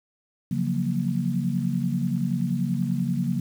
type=chord; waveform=sine; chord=Gb major seventh; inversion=second; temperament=equal; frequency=138.59 / 174.61 / 185 / 233.1 Hz; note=Db3 / F3 / Gb3 / Bb3; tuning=0 / 0 / 0 / 0 cents; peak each=-28 dBFS; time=0.51-3.4 s; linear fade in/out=5 ms; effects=8-bit